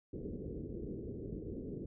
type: low-pass noise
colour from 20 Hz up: white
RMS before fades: -43 dBFS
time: 0.13-1.86 s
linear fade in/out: 5 ms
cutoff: 440 Hz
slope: 48 dB/octave
effects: none